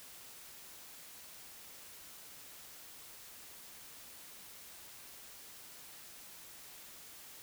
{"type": "silence", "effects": ["white hiss -53 dBFS RMS until 7.42 s"]}